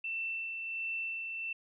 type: tone with tremolo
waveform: sine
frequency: 2678 Hz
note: E7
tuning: 27 cents sharp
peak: -33 dBFS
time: 0.04-1.53 s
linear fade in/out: 5 ms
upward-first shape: sine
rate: 1.4 Hz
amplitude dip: 35%
effects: none